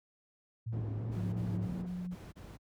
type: tone with vibrato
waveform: sine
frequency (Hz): 110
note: A2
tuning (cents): 0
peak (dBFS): -34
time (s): 0.66-1.67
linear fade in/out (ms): 10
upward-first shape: square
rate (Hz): 3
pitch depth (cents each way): 52
type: low-pass noise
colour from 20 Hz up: white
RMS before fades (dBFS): -43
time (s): 0.72-1.87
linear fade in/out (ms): 10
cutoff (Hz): 260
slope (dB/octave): 12
type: noise bursts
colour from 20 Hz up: brown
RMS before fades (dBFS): -46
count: 6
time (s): 1.11-2.575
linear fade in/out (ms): 20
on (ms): 220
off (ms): 29
type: tone with pitch glide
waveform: sine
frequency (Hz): 177.9 to 179.34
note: F3 to F3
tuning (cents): +32 to +46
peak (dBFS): -36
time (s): 1.16-2.15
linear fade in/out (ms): 10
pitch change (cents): +14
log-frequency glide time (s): 1.43-1.57
effects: high-pass 60 Hz 12 dB/octave